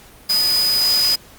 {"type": "tone in noise", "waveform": "sine", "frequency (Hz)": 4978, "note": "D#8", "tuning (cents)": 0, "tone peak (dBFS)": -14, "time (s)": [0.29, 1.16], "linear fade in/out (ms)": 10, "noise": "white", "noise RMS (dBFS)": -24, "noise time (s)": [0.29, 1.16], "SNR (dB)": 7, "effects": ["pink hiss -45 dBFS RMS until 1.38 s", "Opus 48 kbps"]}